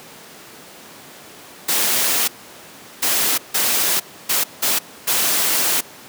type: noise bursts at uneven times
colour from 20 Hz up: white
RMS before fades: -18 dBFS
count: 6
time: 1.68-2.28 / 3.02-3.38 / 3.54-4 / 4.29-4.44 / 4.62-4.79 / 5.07-5.81 s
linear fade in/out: 10 ms
effects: pink hiss -40 dBFS RMS until 6.08 s + high-pass 200 Hz 12 dB/octave